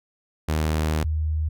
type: tone pair in turn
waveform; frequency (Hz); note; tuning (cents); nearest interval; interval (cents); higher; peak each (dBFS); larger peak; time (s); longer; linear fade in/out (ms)
sawtooth / sine; 77.78 / 77.78; D#2 / D#2; 0 / 0; unison; 0; neither; -17 / -21; first; 0.48-1.04 / 1.04-1.49; first; 10
effects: none